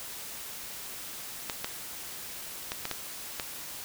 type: clicks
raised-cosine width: 0.2 ms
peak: -14 dBFS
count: 6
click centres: 1.498 / 1.645 / 2.719 / 2.854 / 2.913 / 3.398 s
effects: white hiss -41 dBFS RMS until 3.84 s